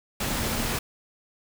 sine tone in noise, 230 Hz, A#3, 23 cents flat, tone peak -37 dBFS, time 0.26-0.77 s, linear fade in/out 5 ms, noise pink, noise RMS -28 dBFS, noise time 0.2-0.79 s, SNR -12 dB, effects none

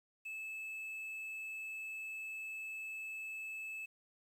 triangle tone with quantisation, 2610 Hz, E7, 18 cents flat, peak -40 dBFS, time 0.25-3.86 s, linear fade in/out 10 ms, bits 11, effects none

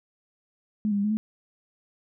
sine tone with pitch steps, 212.3 / 203 / 200.8 / 210.8 / 217.1 Hz, G#3 / G#3 / G3 / G#3 / A3, +38 / -39 / +42 / +26 / -23 cents, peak -22 dBFS, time 0.85-1.17 s, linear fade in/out 0 ms, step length 64 ms, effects none

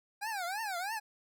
25% pulse tone with vibrato, 790 Hz, G5, 13 cents sharp, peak -31 dBFS, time 0.21-1 s, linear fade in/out 20 ms, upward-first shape triangle, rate 3.1 Hz, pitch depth 270 cents each way, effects none

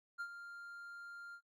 triangle tone with ADSR envelope, 1396.9 Hz, F6, in tune, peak -36 dBFS, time 0.18-1.41 s, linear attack 26 ms, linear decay 67 ms, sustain -10 dB, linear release 72 ms, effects noise-tail reverb RT60 0.1 s tail -22 dB re dry + MP3 96 kbps

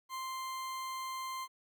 40% pulse tone, 1046.5 Hz, C6, in tune, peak -37 dBFS, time 0.09-1.48 s, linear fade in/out 50 ms, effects 12-bit

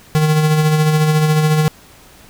square tone with tremolo, 154.3 Hz, D#3, 14 cents flat, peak -10 dBFS, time 0.15-1.68 s, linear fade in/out 0 ms, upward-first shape sine, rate 14 Hz, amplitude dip 40%, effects pink hiss -44 dBFS RMS until 2.29 s

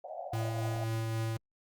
white band-pass noise, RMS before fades -42 dBFS, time 0.04-0.84 s, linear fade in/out 2 ms, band 560 to 770 Hz, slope 96 dB/octave
square tone with tremolo, 112.4 Hz, A2, 37 cents sharp, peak -31 dBFS, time 0.33-1.37 s, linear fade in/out 5 ms, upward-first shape triangle, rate 3.7 Hz, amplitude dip 25%
effects Opus 32 kbps

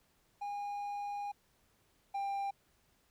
triangle tone pair in turn, 815 / 794.5 Hz, G#5 / G5, -33 / +23 cents, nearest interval unison, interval 44 cents, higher first, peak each -35 / -32 dBFS, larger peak second, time 0.41-1.32 / 2.14-2.51 s, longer first, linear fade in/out 10 ms, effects pink hiss -72 dBFS RMS until 3.1 s

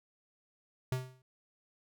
square tone with exponential decay, 128.7 Hz, C3, 28 cents flat, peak -29 dBFS, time 0.92-1.22 s, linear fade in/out 2 ms, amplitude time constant 64 ms, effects none

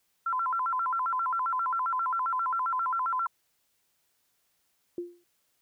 sine tone with vibrato, 1174.7 Hz, D6, in tune, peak -26 dBFS, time 0.26-3.27 s, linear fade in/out 5 ms, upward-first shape square, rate 7.5 Hz, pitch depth 250 cents each way
sine tone with exponential decay, 349.2 Hz, F4, in tune, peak -28 dBFS, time 4.98-5.24 s, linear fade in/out 2 ms, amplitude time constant 55 ms
effects white hiss -73 dBFS RMS until 5.61 s

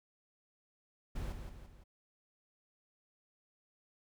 brown noise with echo, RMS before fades -39 dBFS, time 1.15-1.33 s, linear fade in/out 10 ms, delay 170 ms, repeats 3, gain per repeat -6 dB, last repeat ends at 1.84 s, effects none

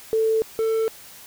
sine / triangle tone pair in turn, 443.3 / 445.6 Hz, A4 / A4, +13 / +22 cents, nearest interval unison, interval 9 cents, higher second, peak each -17 dBFS, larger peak neither, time 0.13-0.42 / 0.59-0.88 s, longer neither, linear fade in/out 0 ms, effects white hiss -44 dBFS RMS until 1.26 s

